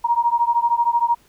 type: beating tone pair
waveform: sine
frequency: 938 / 951 Hz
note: A#5 / A#5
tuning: +11 / +34 cents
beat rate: 13 Hz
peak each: -18 / -19 dBFS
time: 0.04-1.15 s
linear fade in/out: 10 ms
effects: pink hiss -56 dBFS RMS until 1.28 s